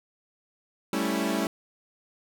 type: chord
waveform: sawtooth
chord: A dominant seventh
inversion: third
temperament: equal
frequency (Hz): 196 / 220 / 277.2 / 329.6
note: G3 / A3 / C#4 / E4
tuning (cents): 0 / 0 / 0 / 0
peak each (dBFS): -27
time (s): 0.93-1.47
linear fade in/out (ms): 2
effects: none